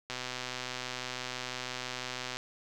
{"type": "click train", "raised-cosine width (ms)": 0.2, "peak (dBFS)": -19, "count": 287, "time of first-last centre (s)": [0.1, 2.37], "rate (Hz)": 126, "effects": []}